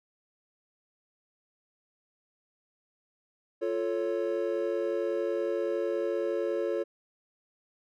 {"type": "chord", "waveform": "triangle", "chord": "F augmented", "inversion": "none", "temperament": "equal", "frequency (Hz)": [349.2, 440, 554.4], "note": ["F4", "A4", "C#5"], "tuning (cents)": [0, 0, 0], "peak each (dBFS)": -30, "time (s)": [3.61, 6.84], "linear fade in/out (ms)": 20, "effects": []}